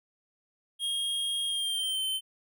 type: tone with pitch glide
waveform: square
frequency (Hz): 3252 to 3085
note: G#7 to G7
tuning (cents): -37 to -28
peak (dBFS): -29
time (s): 0.79-2.21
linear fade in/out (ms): 50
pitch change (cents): -91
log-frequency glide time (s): 1.46-2.04
effects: none